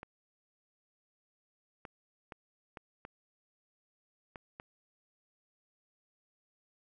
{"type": "clicks", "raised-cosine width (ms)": 0.5, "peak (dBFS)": -29, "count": 7, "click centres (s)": [0.031, 1.852, 2.322, 2.772, 3.051, 4.358, 4.599], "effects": []}